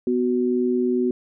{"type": "tone pair together", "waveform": "sine", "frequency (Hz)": [248.3, 370.3], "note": ["B3", "F#4"], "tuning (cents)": [9, 1], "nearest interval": "perfect fifth", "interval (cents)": 692, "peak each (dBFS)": -21, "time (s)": [0.07, 1.11], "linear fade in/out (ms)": 2, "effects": []}